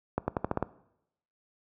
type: accelerating click train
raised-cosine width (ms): 1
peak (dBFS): -13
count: 7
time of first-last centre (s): 0.18-0.626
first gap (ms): 100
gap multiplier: 0.88
effects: noise-tail reverb RT60 0.8 s tail -19 dB re dry + high-pass 60 Hz 12 dB/octave